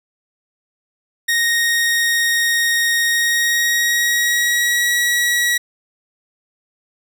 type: tone with pitch glide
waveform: sawtooth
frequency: 1864.7 to 1921.6 Hz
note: A#6 to B6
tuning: 0 to -48 cents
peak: -11 dBFS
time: 1.28-5.58 s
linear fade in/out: 10 ms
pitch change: +52 cents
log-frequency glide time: 3.01-4.92 s
effects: none